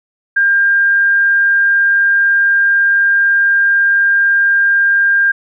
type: tone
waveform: sine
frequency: 1601 Hz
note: G6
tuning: 36 cents sharp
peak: -8 dBFS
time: 0.36-5.32 s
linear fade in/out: 10 ms
effects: none